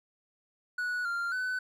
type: tone with pitch steps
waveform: triangle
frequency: 1470 / 1392 / 1505 Hz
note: F#6 / F6 / F#6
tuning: -12 / -6 / +29 cents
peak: -28 dBFS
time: 0.78-1.59 s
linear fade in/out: 5 ms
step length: 270 ms
effects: none